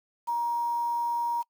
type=tone with quantisation; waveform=sine; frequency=945 Hz; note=A#5; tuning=23 cents sharp; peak=-25 dBFS; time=0.27-1.43 s; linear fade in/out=20 ms; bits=8; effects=noise-tail reverb RT60 0.1 s tail -25 dB re dry